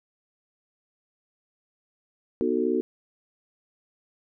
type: chord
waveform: sine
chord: B dominant seventh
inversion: none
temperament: just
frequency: 246.9 / 308.7 / 370.4 / 444.5 Hz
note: B3 / D#4 / F#4 / A4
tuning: 0 / -14 / +2 / +18 cents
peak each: -28 / -28 / -26 / -28 dBFS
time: 2.41-2.81 s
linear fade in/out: 0 ms
effects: none